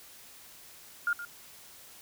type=tone with echo; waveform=sine; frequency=1414 Hz; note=F6; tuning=21 cents sharp; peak=-25 dBFS; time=1.07-1.13 s; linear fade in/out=2 ms; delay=120 ms; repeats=1; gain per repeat=-12 dB; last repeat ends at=1.25 s; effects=white hiss -52 dBFS RMS until 2.01 s